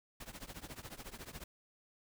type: noise with tremolo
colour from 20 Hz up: pink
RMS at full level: -45 dBFS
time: 0.2-1.44 s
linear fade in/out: 5 ms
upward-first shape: triangle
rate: 14 Hz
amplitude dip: 95%
effects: none